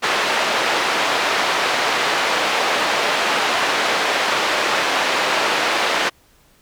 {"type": "band-pass noise", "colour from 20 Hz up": "pink", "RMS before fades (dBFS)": -19, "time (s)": [0.02, 6.1], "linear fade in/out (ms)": 20, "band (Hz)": [570, 3700], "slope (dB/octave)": 12, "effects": ["pink hiss -55 dBFS RMS until 6.61 s"]}